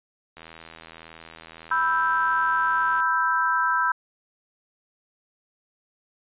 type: click train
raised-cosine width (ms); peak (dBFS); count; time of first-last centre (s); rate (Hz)
0.3; -26; 216; 0.37-3.002; 81.7
type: chord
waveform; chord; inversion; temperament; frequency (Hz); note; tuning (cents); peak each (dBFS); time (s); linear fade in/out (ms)
sine; E minor; second; equal; 987.8 / 1318.5 / 1568; B5 / E6 / G6; 0 / 0 / 0; -24; 1.71-3.92; 5
effects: resampled to 8000 Hz